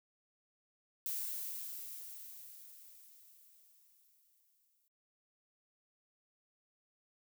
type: noise with exponential decay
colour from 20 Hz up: violet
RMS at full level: -38 dBFS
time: 1.06-4.88 s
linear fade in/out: 0 ms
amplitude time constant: 830 ms
effects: noise-tail reverb RT60 0.1 s tail -20 dB re dry